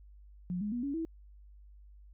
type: tone with pitch steps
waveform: sine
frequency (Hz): 179 / 208 / 241.7 / 280.9 / 326.4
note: F3 / G#3 / B3 / C#4 / E4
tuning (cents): +43 / +3 / -37 / +23 / -17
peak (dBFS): -32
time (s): 0.5-1.05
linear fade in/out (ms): 0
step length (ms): 110
effects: added 50 Hz sine -52 dBFS peak until 2.13 s